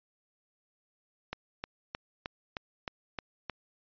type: click train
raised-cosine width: 0.3 ms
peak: -19 dBFS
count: 8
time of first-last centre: 1.33-3.497 s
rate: 3.23 Hz
effects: resampled to 11025 Hz